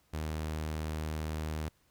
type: tone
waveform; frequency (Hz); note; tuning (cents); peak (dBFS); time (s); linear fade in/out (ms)
sawtooth; 77.78; D#2; 0; -30; 0.13-1.69; 10
effects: pink hiss -70 dBFS RMS until 1.9 s